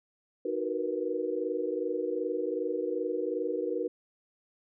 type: chord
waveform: sine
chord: B major seventh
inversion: first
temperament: equal with one note detuned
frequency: 311.1 / 370 / 466.2 / 488.8 Hz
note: D#4 / F#4 / A#4 / B4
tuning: 0 / 0 / 0 / -18 cents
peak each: -36 / -34 / -34 / -34 dBFS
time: 0.45-3.88 s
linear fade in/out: 5 ms
effects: none